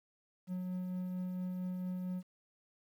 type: tone with tremolo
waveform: triangle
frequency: 182.5 Hz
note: F#3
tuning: 24 cents flat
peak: -33 dBFS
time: 0.47-2.23 s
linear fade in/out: 50 ms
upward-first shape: triangle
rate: 4.4 Hz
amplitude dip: 25%
effects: 11-bit